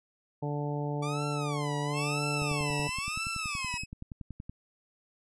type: harmonic tone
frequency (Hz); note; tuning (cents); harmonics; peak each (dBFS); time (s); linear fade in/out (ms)
146.2; D3; -7; 1 / 2 / 3 / 4 / 5 / 6; -32 / -38 / -38 / -41 / -43 / -41; 0.42-2.88; 10
type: tone with vibrato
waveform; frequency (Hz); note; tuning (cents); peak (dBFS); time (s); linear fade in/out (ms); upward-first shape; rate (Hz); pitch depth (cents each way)
sawtooth; 1142; D6; -49; -33; 1.02-3.78; 10; sine; 0.99; 290
type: tone with pitch glide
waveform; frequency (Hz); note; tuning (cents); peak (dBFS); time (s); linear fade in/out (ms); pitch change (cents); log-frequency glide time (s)
sawtooth; 2653 to 2561; E7 to D#7; +10 to +49; -31; 1.93-3.86; 50; -61; 3.39-3.57
type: click train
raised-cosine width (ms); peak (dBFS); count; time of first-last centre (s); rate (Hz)
5; -28; 23; 2.42-4.495; 10.6
effects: resampled to 24000 Hz